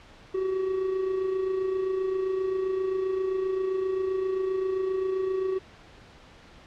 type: tone with amplitude modulation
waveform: triangle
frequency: 378.6 Hz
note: F#4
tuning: 40 cents sharp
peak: -21 dBFS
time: 0.34-5.59 s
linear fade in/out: 10 ms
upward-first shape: sine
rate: 27.6 Hz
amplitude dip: 45%
effects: pink hiss -51 dBFS RMS until 6.66 s + low-pass 4000 Hz 12 dB/octave